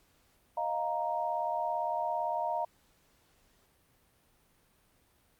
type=chord; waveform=sine; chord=Eb suspended second; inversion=none; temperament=just; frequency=622.3 / 700 / 933.4 Hz; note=Eb5 / F5 / Bb5; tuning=0 / +4 / +2 cents; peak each=-36 / -34 / -33 dBFS; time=0.57-2.65 s; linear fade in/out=5 ms; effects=pink hiss -68 dBFS RMS until 5.39 s + Opus 48 kbps